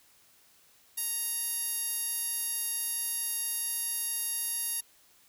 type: tone with band-pass filter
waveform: 10% pulse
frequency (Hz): 932.3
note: A#5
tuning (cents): 0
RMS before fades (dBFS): -33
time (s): 0.97-4.81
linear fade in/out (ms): 10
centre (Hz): 11000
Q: 8
effects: white hiss -62 dBFS RMS until 5.28 s